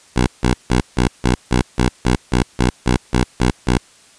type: tone bursts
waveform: 10% pulse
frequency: 61.74 Hz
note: B1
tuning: in tune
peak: -4 dBFS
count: 14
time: 0.16-3.78 s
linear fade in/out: 5 ms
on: 110 ms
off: 160 ms
effects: white hiss -48 dBFS RMS until 4.18 s + resampled to 22050 Hz